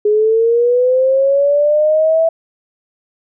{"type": "linear sweep", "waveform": "sine", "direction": "up", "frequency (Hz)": [415.3, 659.3], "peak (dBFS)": -9, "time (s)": [0.05, 2.29], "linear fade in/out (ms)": 5, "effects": []}